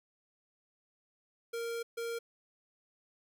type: tone bursts at uneven times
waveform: square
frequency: 464.8 Hz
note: A#4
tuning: 5 cents flat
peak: -36 dBFS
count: 2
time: 1.53-1.83 / 1.97-2.19 s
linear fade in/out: 10 ms
effects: none